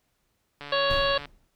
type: click train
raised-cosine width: 0.3 ms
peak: -23 dBFS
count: 94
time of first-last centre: 0.61-1.256 s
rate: 144 Hz
type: harmonic tone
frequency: 557 Hz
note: C#5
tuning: 8 cents sharp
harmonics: 1 / 2 / 3 / 5 / 6 / 7 / 8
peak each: -25 / -28 / -30 / -32 / -33 / -33 / -34 dBFS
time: 0.72-1.18 s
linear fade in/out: 5 ms
type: noise with exponential decay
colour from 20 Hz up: brown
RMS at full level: -28 dBFS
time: 0.9-1.5 s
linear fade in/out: 5 ms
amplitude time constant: 130 ms
effects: pink hiss -73 dBFS RMS until 1.55 s